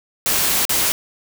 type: noise with dropouts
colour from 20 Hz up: white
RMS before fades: -18 dBFS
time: 0.26-0.92 s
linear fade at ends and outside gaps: 0 ms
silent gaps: 0.652-0.694 s
effects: none